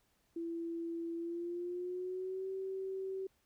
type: tone with pitch glide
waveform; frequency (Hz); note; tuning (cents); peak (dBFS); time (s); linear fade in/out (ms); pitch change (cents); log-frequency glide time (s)
sine; 334.9 to 382.5; E4 to G4; +27 to -42; -37; 0.36-3.27; 5; +231; 1.15-2.49
effects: pink hiss -75 dBFS RMS until 3.45 s